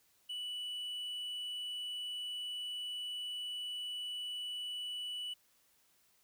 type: tone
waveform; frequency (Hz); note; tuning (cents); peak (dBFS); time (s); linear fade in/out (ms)
triangle; 2960; F#7; 0; -37; 0.29-5.34; 10
effects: white hiss -71 dBFS RMS until 6.23 s